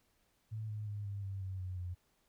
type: tone with pitch steps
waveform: sine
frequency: 109.3 / 106.19 / 103.17 / 100.23 / 97.38 / 94.6 / 91.91 / 89.29 Hz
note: A2 / G#2 / G#2 / G2 / G2 / F#2 / F#2 / F2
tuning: -11 / +39 / -11 / +39 / -11 / +39 / -11 / +39 cents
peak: -38 dBFS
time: 0.51-1.95 s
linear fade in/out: 20 ms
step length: 180 ms
effects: pink hiss -75 dBFS RMS until 2.28 s